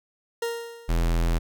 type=tone with exponential decay; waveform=40% pulse; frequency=466.2 Hz; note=A#4; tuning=in tune; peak=-23 dBFS; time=0.42-1.21 s; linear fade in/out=5 ms; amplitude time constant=170 ms
type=tone; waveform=square; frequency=42.01 Hz; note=E1; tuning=34 cents sharp; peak=-21 dBFS; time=0.88-1.39 s; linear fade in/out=20 ms
effects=none